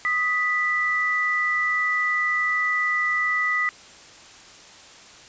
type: tone pair together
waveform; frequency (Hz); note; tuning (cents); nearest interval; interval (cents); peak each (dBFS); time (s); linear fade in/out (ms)
sine; 1244.5 / 1971.6; D#6 / B6; 0 / -3; minor sixth; 797; -26 / -21; 0.05-3.69; 0
effects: white hiss -46 dBFS RMS until 5.28 s + resampled to 16000 Hz